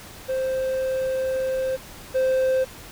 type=tone pair in turn; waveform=triangle; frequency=523.3 / 521.1 Hz; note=C5 / C5; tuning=0 / -7 cents; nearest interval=unison; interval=7 cents; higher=first; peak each=-20 / -16 dBFS; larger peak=second; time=0.28-1.77 / 2.14-2.65 s; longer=first; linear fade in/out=20 ms; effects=pink hiss -42 dBFS RMS until 2.91 s